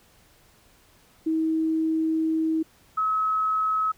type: tone pair in turn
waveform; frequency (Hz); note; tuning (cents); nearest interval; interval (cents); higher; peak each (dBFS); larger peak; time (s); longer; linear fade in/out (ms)
sine; 319.7 / 1284.7; D#4 / E6; +47 / -45; 2 octaves; 2408; second; -21; neither; 1.26-2.63 / 2.97-3.92; first; 10
effects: pink hiss -58 dBFS RMS until 3.97 s